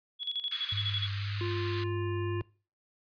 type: tone with tremolo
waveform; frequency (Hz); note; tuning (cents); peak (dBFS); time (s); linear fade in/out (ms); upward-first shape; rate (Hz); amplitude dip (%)
sine; 3370; G#7; +25; -29; 0.19-1.09; 50; square; 12; 70
type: band-pass noise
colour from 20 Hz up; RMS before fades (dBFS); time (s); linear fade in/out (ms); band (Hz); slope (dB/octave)
white; -43; 0.51-1.84; 5; 1200 to 4500; 48
type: tone with vibrato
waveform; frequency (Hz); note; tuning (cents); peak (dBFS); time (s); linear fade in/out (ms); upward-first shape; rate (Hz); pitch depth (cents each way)
sine; 100.9; G#2; -49; -32; 0.72-2.42; 5; triangle; 1.9; 18
type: harmonic tone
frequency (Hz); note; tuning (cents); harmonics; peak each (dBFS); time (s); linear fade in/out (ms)
349.2; F4; 0; 1 / 3 / 5 / 7 / 8; -33 / -43 / -47 / -50 / -51; 1.41-2.41; 0
effects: noise-tail reverb RT60 0.4 s tail -23 dB re dry + resampled to 11025 Hz